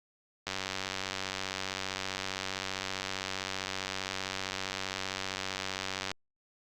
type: click train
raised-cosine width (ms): 0.2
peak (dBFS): -16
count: 539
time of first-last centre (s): 0.47-6.115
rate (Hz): 95.3
effects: Opus 48 kbps